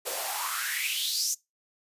white noise with high-pass filter sweep, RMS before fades -30 dBFS, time 0.05-1.35 s, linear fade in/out 20 ms, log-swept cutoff 460 to 6600 Hz, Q 5.8, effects noise-tail reverb RT60 0.2 s tail -22 dB re dry + resampled to 32000 Hz

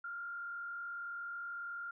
sine tone with frequency modulation, 1396.9 Hz, F6, in tune, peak -40 dBFS, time 0.04-1.91 s, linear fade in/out 5 ms, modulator 41.7 Hz, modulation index 0.56, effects none

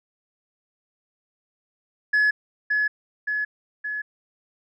sine tone with echo, 1700 Hz, G#6, 40 cents sharp, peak -14 dBFS, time 2.13-2.31 s, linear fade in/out 10 ms, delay 570 ms, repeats 3, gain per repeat -4 dB, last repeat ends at 4.02 s, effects tanh soft clip ceiling -15 dBFS

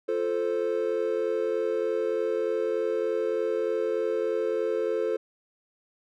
triangle chord, F major, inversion none, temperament equal, 349.2 / 440 / 523.3 Hz, F4 / A4 / C5, 0 / 0 / 0 cents, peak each -30 / -25 / -28 dBFS, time 0.08-5.17 s, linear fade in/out 10 ms, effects none

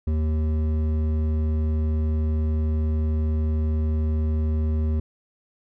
sine tone with hard clipping, 77.78 Hz, D#2, in tune, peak -22 dBFS, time 0.07-5 s, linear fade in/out 5 ms, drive 10 dB, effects none

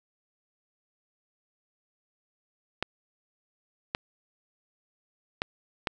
clicks, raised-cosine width 0.3 ms, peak -11 dBFS, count 4, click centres 2.826 / 3.949 / 5.419 / 5.872 s, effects none

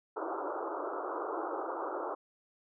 pink band-pass noise, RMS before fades -37 dBFS, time 0.16-2.15 s, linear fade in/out 10 ms, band 310 to 1400 Hz, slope 96 dB/octave, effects none

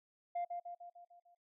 sine tone with echo, 698.5 Hz, F5, in tune, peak -33 dBFS, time 0.35-0.45 s, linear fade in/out 10 ms, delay 150 ms, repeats 6, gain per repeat -5 dB, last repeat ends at 1.35 s, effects noise-tail reverb RT60 0.2 s tail -25 dB re dry + tanh soft clip ceiling -33 dBFS

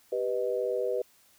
sine chord, G augmented, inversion none, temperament equal, 392 / 493.9 / 622.3 Hz, G4 / B4 / D#5, 0 / 0 / 0 cents, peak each -32 / -29 / -34 dBFS, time 0.12-1.02 s, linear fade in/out 5 ms, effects white hiss -62 dBFS RMS until 1.38 s

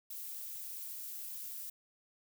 violet noise, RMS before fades -44 dBFS, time 0.1-1.7 s, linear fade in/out 5 ms, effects none

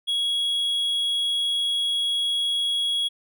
triangle tone, 3327 Hz, G#7, 2 cents sharp, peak -20 dBFS, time 0.07-3.09 s, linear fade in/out 20 ms, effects none

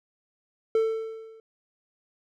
triangle tone with level ramp, 445.5 Hz, A4, 22 cents sharp, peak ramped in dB -16 to -46 dBFS, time 0.75-1.4 s, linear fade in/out 2 ms, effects none

